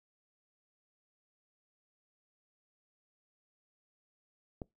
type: click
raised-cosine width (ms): 2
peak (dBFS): -26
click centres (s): 4.618
effects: noise-tail reverb RT60 0.2 s tail -24 dB re dry